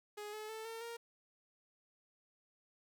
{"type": "tone with pitch steps", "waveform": "sawtooth", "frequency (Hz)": [417.3, 429, 441.1, 453.5, 466.2], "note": ["G#4", "A4", "A4", "A#4", "A#4"], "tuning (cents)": [8, -44, 4, -48, 0], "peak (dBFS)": -40, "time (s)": [0.17, 0.97], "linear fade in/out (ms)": 10, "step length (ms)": 160, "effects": ["11-bit"]}